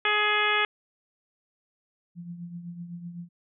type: harmonic tone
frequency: 420 Hz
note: G#4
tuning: 19 cents sharp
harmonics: 1 / 2 / 3 / 4 / 5 / 6 / 7 / 8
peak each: -32 / -32 / -28 / -28 / -28 / -29 / -33 / -32 dBFS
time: 0.05-0.65 s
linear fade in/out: 2 ms
type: tone with tremolo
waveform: sine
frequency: 172.9 Hz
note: F3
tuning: 17 cents flat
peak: -33 dBFS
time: 2.15-3.29 s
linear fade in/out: 50 ms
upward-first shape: triangle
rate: 7.9 Hz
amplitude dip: 65%
effects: none